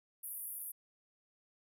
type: band-pass noise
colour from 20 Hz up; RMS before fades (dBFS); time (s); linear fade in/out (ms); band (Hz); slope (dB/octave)
pink; -44; 0.23-0.72; 10; 9900 to 15000; 96
effects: none